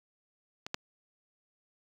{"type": "clicks", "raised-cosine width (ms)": 0.2, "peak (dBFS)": [-21, -14], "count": 2, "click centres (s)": [0.665, 0.744], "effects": ["high-pass 100 Hz 12 dB/octave", "9-bit"]}